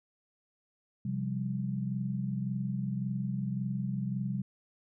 sine chord, C suspended fourth, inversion none, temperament just, 130.81 / 174.42 / 196.22 Hz, C3 / F3 / G3, 0 / -2 / +2 cents, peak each -34 / -38 / -34 dBFS, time 1.05-4.42 s, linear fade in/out 5 ms, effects none

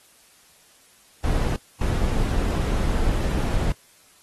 brown noise bursts at uneven times, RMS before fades -22 dBFS, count 2, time 1.24-1.56 / 1.81-3.72 s, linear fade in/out 2 ms, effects white hiss -55 dBFS RMS until 4.22 s + AAC 32 kbps

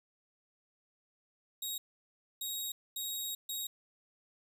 15% pulse tone bursts at uneven times, 3783 Hz, A#7, 25 cents sharp, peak -29 dBFS, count 4, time 1.62-1.78 / 2.41-2.72 / 2.96-3.35 / 3.49-3.67 s, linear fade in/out 5 ms, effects none

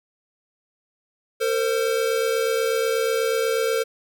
square tone pair together, 455.1 / 523.3 Hz, A#4 / C5, -42 / 0 cents, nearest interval major second, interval 242 cents, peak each -22 / -26 dBFS, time 1.4-3.84 s, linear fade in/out 20 ms, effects none

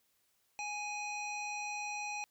harmonic tone, 831 Hz, G#5, 1 cent sharp, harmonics 1 / 3 / 5 / 7 / 9, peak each -41 / -40 / -51 / -48 / -55 dBFS, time 0.59-2.24 s, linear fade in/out 0 ms, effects white hiss -75 dBFS RMS until 2.3 s

